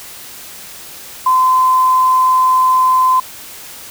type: tone with quantisation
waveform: sine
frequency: 1027 Hz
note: C6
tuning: 33 cents flat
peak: -8 dBFS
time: 1.26-3.2 s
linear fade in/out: 5 ms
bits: 6
effects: white hiss -33 dBFS RMS until 3.9 s